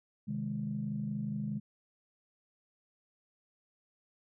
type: chord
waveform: sine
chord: Ab major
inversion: first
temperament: equal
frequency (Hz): 130.81 / 155.56 / 207.7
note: C3 / Eb3 / Ab3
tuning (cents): 0 / 0 / 0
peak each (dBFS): -39 / -39 / -35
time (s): 0.27-1.6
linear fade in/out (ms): 20
effects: tanh soft clip ceiling -24 dBFS